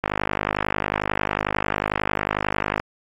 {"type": "click train", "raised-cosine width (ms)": 0.5, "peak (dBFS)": -6, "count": 142, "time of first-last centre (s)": [0.04, 2.799], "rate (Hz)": 51.1, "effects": ["AAC 48 kbps"]}